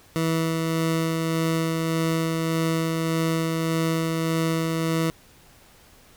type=tone with tremolo; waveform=20% pulse; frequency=162.8 Hz; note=E3; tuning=21 cents flat; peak=-16 dBFS; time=0.16-5.1 s; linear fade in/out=0 ms; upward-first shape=sine; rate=1.7 Hz; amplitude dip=25%; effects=pink hiss -53 dBFS RMS until 6.16 s